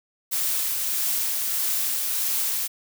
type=noise with tremolo; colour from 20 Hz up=blue; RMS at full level=-24 dBFS; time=0.31-2.68 s; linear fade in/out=20 ms; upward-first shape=triangle; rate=1.6 Hz; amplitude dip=25%; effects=none